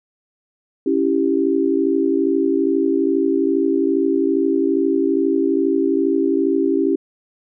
sine chord, C# diminished, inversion none, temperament equal, 277.2 / 329.6 / 392 Hz, C#4 / E4 / G4, 0 / 0 / 0 cents, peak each -19 dBFS, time 0.86-6.96 s, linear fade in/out 5 ms, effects none

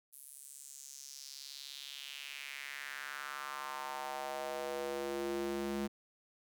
square tone with high-pass filter sweep, 69.7 Hz, C#2, 10 cents sharp, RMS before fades -42 dBFS, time 0.12-5.88 s, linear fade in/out 20 ms, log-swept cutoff 11000 to 240 Hz, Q 3, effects none

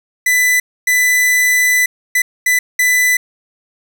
45% pulse tone bursts at uneven times, 1994 Hz, B6, 16 cents sharp, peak -10 dBFS, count 5, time 0.26-0.6 / 0.87-1.86 / 2.15-2.22 / 2.46-2.59 / 2.79-3.17 s, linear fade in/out 5 ms, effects none

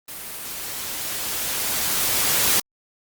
white noise with level ramp, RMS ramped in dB -35 to -18 dBFS, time 0.08-2.6 s, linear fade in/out 5 ms, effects Opus 32 kbps

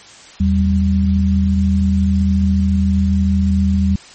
sine tone pair together, 80.54 / 194.8 Hz, E2 / G3, -40 / -11 cents, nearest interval octave + minor third, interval 1529 cents, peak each -14 dBFS, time 0.4-3.96 s, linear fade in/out 5 ms, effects white hiss -40 dBFS RMS until 4.14 s + MP3 32 kbps

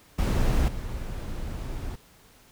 brown noise with level steps, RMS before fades -22 / -33 dBFS, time 0.18-1.96 s, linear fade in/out 10 ms, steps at 0.68 s, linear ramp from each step 2 ms, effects pink hiss -56 dBFS RMS until 2.51 s

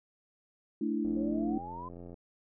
sine chord, A suspended fourth, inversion none, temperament just, 220 / 293.3 / 330 Hz, A3 / D4 / E4, 0 / -2 / +2 cents, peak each -33 / -33 / -34 dBFS, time 0.81-1.58 s, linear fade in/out 5 ms
click train, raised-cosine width 2 ms, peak -34 dBFS, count 96, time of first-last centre 1.05-2.142 s, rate 87 Hz
sine exponential sweep, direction up, 522 to 1041 Hz, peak -40 dBFS, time 1.16-1.89 s, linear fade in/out 10 ms
effects none

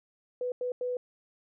sine tone bursts at uneven times, 496.3 Hz, B4, 8 cents sharp, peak -29 dBFS, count 3, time 0.41-0.52 / 0.61-0.72 / 0.81-0.97 s, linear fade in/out 2 ms, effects none

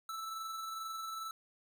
square tone with amplitude modulation, 1318.5 Hz, E6, in tune, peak -39 dBFS, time 0.09-1.31 s, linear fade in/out 2 ms, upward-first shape sine, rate 22.3 Hz, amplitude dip 30%, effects none

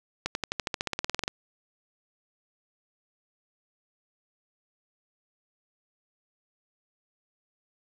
accelerating click train, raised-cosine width 0.2 ms, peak -11 dBFS, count 17, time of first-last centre 0.26-1.279 s, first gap 91 ms, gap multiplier 0.95, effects none

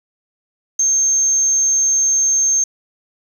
sine tone, 6370 Hz, G8, 27 cents sharp, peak -12 dBFS, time 0.79-2.64 s, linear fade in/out 5 ms, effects 7-bit

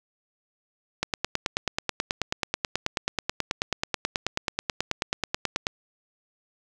click train, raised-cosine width 0.2 ms, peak -7 dBFS, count 44, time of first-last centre 1.03-5.669 s, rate 9.27 Hz, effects none

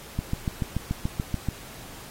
click train, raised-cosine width 5 ms, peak -13 dBFS, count 10, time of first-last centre 0.19-1.487 s, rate 6.94 Hz, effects pink hiss -44 dBFS RMS until 2.1 s + AAC 48 kbps

